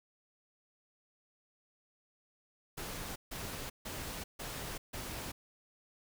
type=noise bursts; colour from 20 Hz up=pink; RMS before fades=-42 dBFS; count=5; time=2.77-5.32 s; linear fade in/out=10 ms; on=390 ms; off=150 ms; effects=none